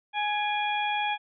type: harmonic tone with a mistuned harmonic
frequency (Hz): 834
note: G#5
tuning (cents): +7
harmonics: 1 / 2 / 3 / 4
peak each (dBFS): -27 / -35 / -32 / -35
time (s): 0.13-1.18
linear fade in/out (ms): 50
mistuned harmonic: 3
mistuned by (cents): -57
effects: none